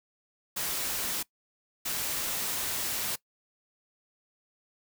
white noise bursts at uneven times, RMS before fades -32 dBFS, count 2, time 0.56-1.23 / 1.85-3.16 s, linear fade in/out 10 ms, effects noise-tail reverb RT60 0.1 s tail -21 dB re dry

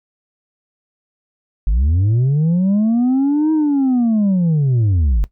sine linear two-way sweep, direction up then down, 45.21 to 317.5 to 45.21 Hz, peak -9 dBFS, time 1.67-5.24 s, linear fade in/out 0 ms, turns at 3.52 s, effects noise-tail reverb RT60 0.1 s tail -17 dB re dry + tanh soft clip ceiling -11 dBFS

